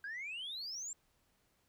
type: exponential sweep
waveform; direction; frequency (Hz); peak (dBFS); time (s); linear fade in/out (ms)
sine; up; 1577 to 7570; -39; 0.04-0.93; 2
effects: tanh soft clip ceiling -38 dBFS + pink hiss -75 dBFS RMS until 1.68 s